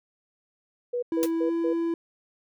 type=tone bursts; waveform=sine; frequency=486.8 Hz; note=B4; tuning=25 cents flat; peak=-25 dBFS; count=4; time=0.93-1.734 s; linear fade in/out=10 ms; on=96 ms; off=140 ms
type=tone with pitch glide; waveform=triangle; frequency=329.6 to 334.4 Hz; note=E4 to E4; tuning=0 to +25 cents; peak=-22 dBFS; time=1.12-1.94 s; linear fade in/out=2 ms; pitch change=+25 cents; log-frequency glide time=1.38-1.52 s
type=noise with exponential decay; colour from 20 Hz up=white; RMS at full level=-28 dBFS; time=1.23-1.31 s; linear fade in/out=0 ms; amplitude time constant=17 ms
effects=none